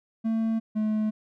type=tone pair in turn; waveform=triangle; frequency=224 / 215.2 Hz; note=A3 / A3; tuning=+31 / -38 cents; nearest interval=minor second; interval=69 cents; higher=first; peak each=-21 dBFS; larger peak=neither; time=0.24-0.6 / 0.75-1.11 s; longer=neither; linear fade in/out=20 ms; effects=none